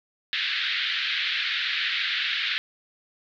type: band-pass noise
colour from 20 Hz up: white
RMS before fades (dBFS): -27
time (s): 0.33-2.58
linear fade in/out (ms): 0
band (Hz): 1500 to 4000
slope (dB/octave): 48
effects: none